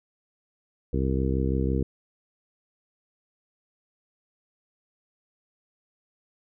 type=harmonic tone; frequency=66 Hz; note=C2; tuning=16 cents sharp; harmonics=1 / 2 / 3 / 4 / 5 / 6 / 7; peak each=-26 / -29 / -31 / -32 / -33 / -34 / -34 dBFS; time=0.93-1.83 s; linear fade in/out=5 ms; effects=none